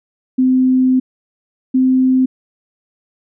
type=tone pair in turn; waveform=sine; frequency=257.5 / 258.8 Hz; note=C4 / C4; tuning=-28 / -19 cents; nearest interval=unison; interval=9 cents; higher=second; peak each=-9 dBFS; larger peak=neither; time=0.38-1 / 1.74-2.26 s; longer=first; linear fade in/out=10 ms; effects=none